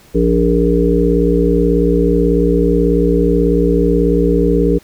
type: harmonic tone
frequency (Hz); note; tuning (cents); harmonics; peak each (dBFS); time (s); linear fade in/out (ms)
58.27; A#1; 0; 1 / 3 / 5 / 7 / 8; -16 / -16 / -16 / -16 / -16; 0.14-4.79; 20
effects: pink hiss -46 dBFS RMS until 4.83 s